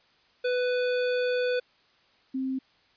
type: tone pair in turn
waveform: square / sine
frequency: 496.9 / 263.2 Hz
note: B4 / C4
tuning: +11 / +10 cents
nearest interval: major seventh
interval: 1101 cents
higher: first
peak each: -25 / -27 dBFS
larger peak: first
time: 0.44-1.6 / 2.34-2.59 s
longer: first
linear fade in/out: 10 ms
effects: white hiss -63 dBFS RMS until 2.96 s + resampled to 11025 Hz